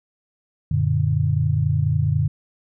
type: chord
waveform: sine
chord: Gb augmented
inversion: none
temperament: equal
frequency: 92.5 / 116.54 / 146.83 Hz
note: Gb2 / Bb2 / D3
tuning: 0 / 0 / 0 cents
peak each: -22 / -22 / -20 dBFS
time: 0.71-2.28 s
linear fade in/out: 5 ms
effects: none